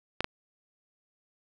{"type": "clicks", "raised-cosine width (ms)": 0.3, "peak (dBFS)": [-12, -13], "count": 2, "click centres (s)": [0.206, 0.244], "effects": []}